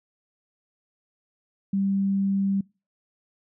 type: tone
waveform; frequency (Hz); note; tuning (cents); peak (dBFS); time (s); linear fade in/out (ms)
sine; 196.1; G3; +1; -21; 1.73-2.61; 5
effects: noise-tail reverb RT60 0.3 s tail -25 dB re dry